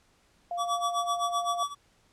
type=tone; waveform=sine; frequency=698.5 Hz; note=F5; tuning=in tune; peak=-30 dBFS; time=0.51-1.63 s; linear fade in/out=2 ms
type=tone with tremolo; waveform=square; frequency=1146 Hz; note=D6; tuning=43 cents flat; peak=-26 dBFS; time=0.57-1.75 s; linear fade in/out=50 ms; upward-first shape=sine; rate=7.8 Hz; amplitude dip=90%
effects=pink hiss -65 dBFS RMS until 2.12 s + low-pass 9000 Hz 12 dB/octave